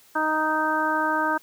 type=harmonic tone; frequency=311.1 Hz; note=D#4; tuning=in tune; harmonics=1 / 2 / 3 / 4 / 5; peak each=-29 / -30 / -25 / -28 / -26 dBFS; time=0.15-1.38 s; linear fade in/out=10 ms; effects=white hiss -55 dBFS RMS until 1.42 s + high-pass 100 Hz 12 dB/octave